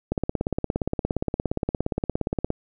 click train, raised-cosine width 2 ms, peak -10 dBFS, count 42, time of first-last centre 0.12-2.504 s, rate 17.2 Hz, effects none

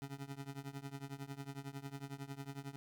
25% pulse tone with tremolo, 138.59 Hz, C#3, in tune, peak -37 dBFS, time 0.02-2.76 s, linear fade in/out 0 ms, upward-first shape triangle, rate 11 Hz, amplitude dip 95%, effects none

